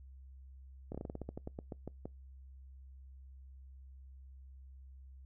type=slowing click train; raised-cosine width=2 ms; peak=-28 dBFS; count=15; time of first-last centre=0.92-2.055 s; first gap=26 ms; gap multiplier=1.16; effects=noise-tail reverb RT60 0.2 s tail -25 dB re dry + added 66 Hz sine -51 dBFS peak until 5.25 s